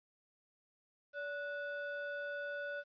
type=ring-modulated tone; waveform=triangle; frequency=1023 Hz; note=C6; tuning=39 cents flat; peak=-34 dBFS; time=1.13-2.84 s; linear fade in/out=50 ms; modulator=448 Hz; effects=resampled to 11025 Hz + 12-bit